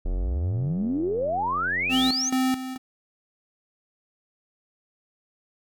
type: exponential sweep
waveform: sine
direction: up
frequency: 34 to 6645 Hz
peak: -23 dBFS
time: 0.05-2.3 s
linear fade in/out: 10 ms
type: click train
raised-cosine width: 2 ms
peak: -26 dBFS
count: 185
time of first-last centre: 0.06-2.098 s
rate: 90.3 Hz
type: tone with tremolo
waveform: square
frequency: 259.2 Hz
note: C4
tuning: 16 cents flat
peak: -21 dBFS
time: 1.89-2.78 s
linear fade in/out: 50 ms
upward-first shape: square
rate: 2.3 Hz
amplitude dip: 70%
effects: none